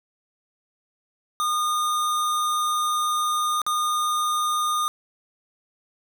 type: tone with dropouts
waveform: square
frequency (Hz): 1221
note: D#6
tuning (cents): -33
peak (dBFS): -22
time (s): 1.4-4.88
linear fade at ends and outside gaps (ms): 0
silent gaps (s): 3.617-3.665
effects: none